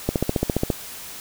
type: click train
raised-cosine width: 2 ms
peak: -6 dBFS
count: 10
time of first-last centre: 0.09-0.702 s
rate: 14.7 Hz
effects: white hiss -37 dBFS RMS until 1.2 s